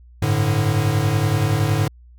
square chord, G suspended second, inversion none, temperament equal with one note detuned, 98 / 108.67 / 146.83 Hz, G2 / A2 / D3, 0 / -21 / 0 cents, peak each -24 / -20 / -22 dBFS, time 0.22-1.88 s, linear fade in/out 5 ms, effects added 60 Hz sine -43 dBFS peak until 2.18 s

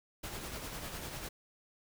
pink noise with tremolo, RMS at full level -41 dBFS, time 0.23-1.29 s, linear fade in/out 10 ms, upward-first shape sine, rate 10 Hz, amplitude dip 40%, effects none

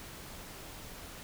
silence, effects pink hiss -47 dBFS RMS until 1.23 s

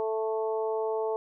harmonic tone, 220 Hz, A3, in tune, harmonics 2 / 3 / 4 / 5, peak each -28 / -35 / -35 / -43 dBFS, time 0-1.16 s, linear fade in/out 0 ms, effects none

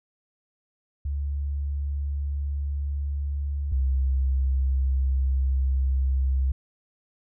sine tone pair in turn, 71 / 66.18 Hz, C#2 / C2, +42 / +20 cents, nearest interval minor second, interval 122 cents, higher first, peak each -25 / -20 dBFS, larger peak second, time 1.05-3.72 / 3.72-6.52 s, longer second, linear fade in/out 5 ms, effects none

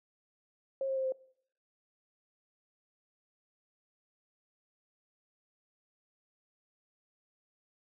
sine tone with pitch steps, 539 / 533.4 / 527.9 / 522.4 Hz, C#5 / C5 / C5 / C5, -49 / +33 / +15 / -3 cents, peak -30 dBFS, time 0.81-1.122 s, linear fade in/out 2 ms, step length 78 ms, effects noise-tail reverb RT60 0.6 s tail -21 dB re dry

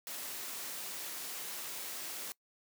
white noise, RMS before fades -42 dBFS, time 0.07-2.32 s, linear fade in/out 0 ms, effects noise-tail reverb RT60 0.1 s tail -22 dB re dry + high-pass 200 Hz 12 dB/octave

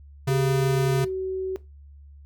square tone, 137.4 Hz, C#3, 15 cents flat, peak -21 dBFS, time 0.27-1.05 s, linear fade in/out 10 ms
sine tone with pitch glide, 386.1 to 377.3 Hz, G4 to F#4, -26 to +34 cents, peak -25 dBFS, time 0.29-1.56 s, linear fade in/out 0 ms, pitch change -40 cents, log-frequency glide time 0.67-0.94 s
effects noise-tail reverb RT60 0.2 s tail -17 dB re dry + added 71 Hz sine -44 dBFS peak until 2.25 s

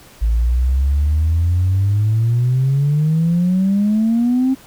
sine exponential sweep, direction up, 54.1 to 267.6 Hz, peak -11 dBFS, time 0.21-4.55 s, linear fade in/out 20 ms, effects tanh soft clip ceiling -9 dBFS + pink hiss -44 dBFS RMS until 4.66 s

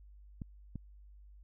clicks, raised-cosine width 5 ms, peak -28 dBFS, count 2, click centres 0.418 / 0.757 s, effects added 50 Hz sine -53 dBFS peak until 1.43 s

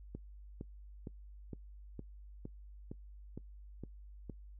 click train, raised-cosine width 3 ms, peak -30 dBFS, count 10, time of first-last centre 0.15-4.297 s, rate 2.17 Hz, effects noise-tail reverb RT60 0.1 s tail -22 dB re dry + added 50 Hz sine -50 dBFS peak until 4.59 s

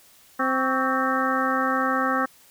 harmonic tone with a mistuned harmonic, 261.6 Hz, C4, in tune, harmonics 1 / 2 / 3 / 4 / 5 / 6 / 7, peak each -27 / -29 / -30 / -27 / -26 / -30 / -31 dBFS, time 0.39-2.26 s, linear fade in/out 10 ms, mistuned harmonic 4, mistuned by +120 cents, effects white hiss -54 dBFS RMS until 2.5 s

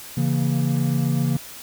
triangle chord, A# diminished, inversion first, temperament equal with one note detuned, 138.59 / 166.44 / 233.1 Hz, C#3 / E3 / A#3, 0 / +17 / 0 cents, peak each -19 / -22 / -23 dBFS, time 0.17-1.37 s, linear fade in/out 5 ms, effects white hiss -39 dBFS RMS until 1.62 s

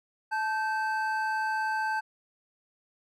triangle tone pair together, 871.8 / 1556 Hz, A5 / G6, -16 / -13 cents, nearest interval minor seventh, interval 1003 cents, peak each -27 / -29 dBFS, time 0.31-2.01 s, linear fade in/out 20 ms, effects none

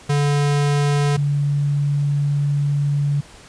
square / sine tone pair in turn, 144.4 / 143.59 Hz, D3 / D3, -29 / -39 cents, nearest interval unison, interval 10 cents, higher first, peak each -16 dBFS, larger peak neither, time 0.09-1.17 / 1.17-3.21 s, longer second, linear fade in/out 10 ms, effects pink hiss -44 dBFS RMS until 3.48 s + resampled to 22050 Hz

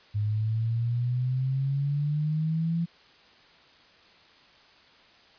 sine exponential sweep, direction up, 103.3 to 170.2 Hz, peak -24 dBFS, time 0.14-2.86 s, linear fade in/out 20 ms, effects white hiss -56 dBFS RMS until 5.38 s + resampled to 11025 Hz

